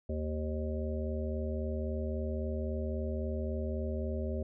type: harmonic tone with a mistuned harmonic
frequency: 77.2 Hz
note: D#2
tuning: 13 cents flat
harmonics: 1 / 3 / 5 / 7 / 8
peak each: -34 / -39 / -41 / -42 / -43 dBFS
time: 0.09-4.43 s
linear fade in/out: 5 ms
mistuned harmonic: 7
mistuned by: -21 cents
effects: none